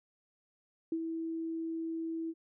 sine tone with ADSR envelope, 326.9 Hz, E4, 14 cents flat, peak -29 dBFS, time 0.92-2.34 s, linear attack 3 ms, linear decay 62 ms, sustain -5 dB, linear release 45 ms, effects none

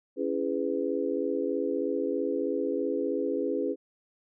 sine chord, C# minor seventh, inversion none, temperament just, 277.2 / 332.6 / 415.8 / 498.9 Hz, C#4 / E4 / G#4 / B4, 0 / +16 / +2 / +17 cents, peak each -32 / -33 / -31 / -32 dBFS, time 0.16-3.76 s, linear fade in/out 50 ms, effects none

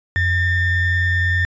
triangle ring-modulated tone, 861 Hz, A5, 38 cents flat, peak -10 dBFS, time 0.16-1.45 s, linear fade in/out 0 ms, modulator 950 Hz, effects resampled to 16000 Hz

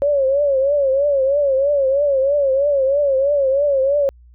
sine tone with vibrato, 555 Hz, C#5, 2 cents sharp, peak -13 dBFS, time 0.02-4.09 s, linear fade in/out 0 ms, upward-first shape triangle, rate 3.1 Hz, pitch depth 110 cents each way, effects added 60 Hz sine -43 dBFS peak until 4.34 s

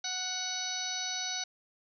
harmonic tone with a mistuned harmonic, 740 Hz, F#5, in tune, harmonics 1 / 2 / 3 / 4 / 5 / 6 / 7 / 8, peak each -43 / -43 / -44 / -47 / -38 / -39 / -46 / -38 dBFS, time 0.04-1.44 s, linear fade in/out 5 ms, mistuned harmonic 5, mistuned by +56 cents, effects none

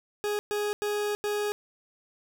40% pulse tone bursts at uneven times, 415.3 Hz, G#4, in tune, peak -26 dBFS, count 4, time 0.24-0.39 / 0.51-0.73 / 0.82-1.15 / 1.24-1.52 s, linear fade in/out 0 ms, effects none

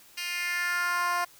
10% pulse tone with high-pass filter sweep, 352.1 Hz, F4, 14 cents sharp, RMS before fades -29 dBFS, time 0.17-1.25 s, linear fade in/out 10 ms, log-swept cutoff 3000 to 820 Hz, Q 2.7, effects white hiss -55 dBFS RMS until 1.39 s

